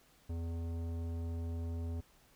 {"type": "tone with tanh clipping", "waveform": "sine", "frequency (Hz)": 83.6, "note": "E2", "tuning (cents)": 25, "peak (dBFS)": -38, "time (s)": [0.29, 2.01], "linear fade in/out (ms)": 10, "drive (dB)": 15, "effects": ["pink hiss -66 dBFS RMS until 2.35 s"]}